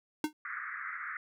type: tone with exponential decay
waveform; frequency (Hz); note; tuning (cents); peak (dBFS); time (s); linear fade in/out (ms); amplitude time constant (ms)
square; 305.6; D#4; -31; -26; 0.24-0.33; 2; 18
type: band-pass noise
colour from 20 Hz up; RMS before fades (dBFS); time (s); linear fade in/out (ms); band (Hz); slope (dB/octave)
pink; -40; 0.45-1.17; 2; 1200 to 2100; 96
effects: none